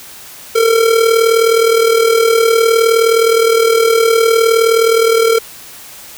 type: tone with amplitude modulation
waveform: square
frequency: 454.9 Hz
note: A#4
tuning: 42 cents flat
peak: -6 dBFS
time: 0.55-5.39 s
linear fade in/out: 10 ms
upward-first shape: sine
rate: 39.4 Hz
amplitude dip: 60%
effects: white hiss -34 dBFS RMS until 6.17 s